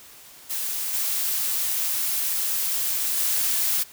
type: noise with level steps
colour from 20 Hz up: blue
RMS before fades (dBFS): -28 / -25 / -23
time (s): 0.49-3.84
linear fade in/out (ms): 20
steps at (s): 0.93 / 3.17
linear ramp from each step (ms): 10
effects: white hiss -47 dBFS RMS until 3.92 s